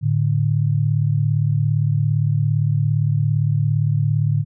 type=tone pair together; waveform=sine; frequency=109.3 / 146.83 Hz; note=A2 / D3; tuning=-11 / 0 cents; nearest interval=perfect fourth; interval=511 cents; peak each=-18 dBFS; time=0.01-4.45 s; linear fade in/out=50 ms; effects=none